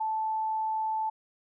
sine tone, 876 Hz, A5, 8 cents flat, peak -27 dBFS, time 0-1.1 s, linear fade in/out 10 ms, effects none

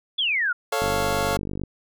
sine exponential sweep, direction down, 3520 to 1370 Hz, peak -20 dBFS, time 0.18-0.53 s, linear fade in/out 10 ms
25% pulse chord, A augmented, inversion none, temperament equal, 440 / 554.4 / 698.5 Hz, A4 / C#5 / E#5, 0 / 0 / 0 cents, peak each -23 dBFS, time 0.72-1.37 s, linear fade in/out 5 ms
click train, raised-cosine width 3 ms, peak -17 dBFS, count 41, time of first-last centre 0.82-1.636 s, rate 49 Hz
effects none

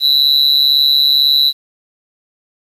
triangle tone with amplitude modulation, 3951 Hz, B7, in tune, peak -3 dBFS, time 0-1.53 s, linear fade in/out 50 ms, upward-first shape sine, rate 142 Hz, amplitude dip 95%, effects resampled to 32000 Hz + 7-bit

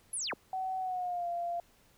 sine linear sweep, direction down, 11310 to 55 Hz, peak -33 dBFS, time 0.13-0.34 s, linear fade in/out 5 ms
sine tone with pitch glide, 754 to 691.4 Hz, F#5 to F5, +32 to -18 cents, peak -32 dBFS, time 0.53-1.6 s, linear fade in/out 2 ms, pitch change -150 cents, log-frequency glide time 0.79-1.28 s
effects pink hiss -65 dBFS RMS until 1.97 s

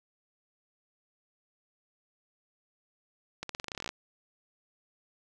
accelerating click train, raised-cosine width 0.2 ms, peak -19 dBFS, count 15, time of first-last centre 3.43-3.891 s, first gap 63 ms, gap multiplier 0.89, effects none

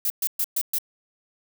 violet noise bursts, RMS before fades -24 dBFS, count 5, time 0.05-0.785 s, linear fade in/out 2 ms, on 51 ms, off 120 ms, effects none

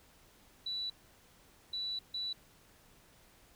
sine tone bursts at uneven times, 3951 Hz, B7, in tune, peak -35 dBFS, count 3, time 0.66-0.9 / 1.73-1.99 / 2.14-2.33 s, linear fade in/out 5 ms, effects pink hiss -63 dBFS RMS until 3.55 s

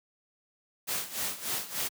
white noise with tremolo, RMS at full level -31 dBFS, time 0.87-1.89 s, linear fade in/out 20 ms, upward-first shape sine, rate 3.4 Hz, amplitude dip 80%, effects high-pass 100 Hz 12 dB/octave

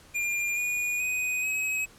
square tone with pitch steps, 2402 / 2450 / 2498 / 2548 Hz, D7 / D#7 / D#7 / D#7, +38 / -27 / +6 / +41 cents, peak -27 dBFS, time 0.14-1.86 s, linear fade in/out 20 ms, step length 430 ms, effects pink hiss -54 dBFS RMS until 1.98 s + low-pass 12000 Hz 12 dB/octave

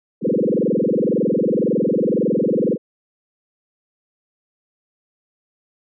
sine tone with frequency modulation, 350.6 Hz, F4, 7 cents sharp, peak -15 dBFS, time 0.21-2.78 s, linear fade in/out 50 ms, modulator 21.9 Hz, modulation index 7.8, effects none

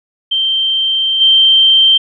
sine tone with level steps, 3136 Hz, G7, in tune, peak -11 / -5 dBFS, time 0.31-1.98 s, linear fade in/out 10 ms, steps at 1.2 s, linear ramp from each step 20 ms, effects none

